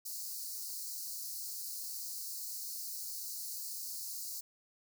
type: high-pass noise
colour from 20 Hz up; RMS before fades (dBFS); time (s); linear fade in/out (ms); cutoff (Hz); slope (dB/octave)
white; -42; 0.05-4.41; 10; 4200; 96
effects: none